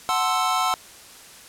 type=chord; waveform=square; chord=F# half-diminished seventh; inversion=none; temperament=equal; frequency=740 / 880 / 1046.5 / 1318.5 Hz; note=F#5 / A5 / C6 / E6; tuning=0 / 0 / 0 / 0 cents; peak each=-26 / -30 / -26 / -25 dBFS; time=0.09-0.74 s; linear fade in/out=0 ms; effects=white hiss -45 dBFS RMS until 1.48 s + low-pass 11000 Hz 12 dB/octave